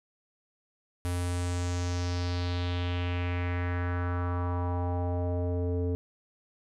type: tone with low-pass filter sweep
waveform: square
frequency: 88.4 Hz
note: F2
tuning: 22 cents sharp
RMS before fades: -30 dBFS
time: 1.05-5.95 s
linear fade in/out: 0 ms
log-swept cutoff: 11000 to 410 Hz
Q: 2.9
effects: none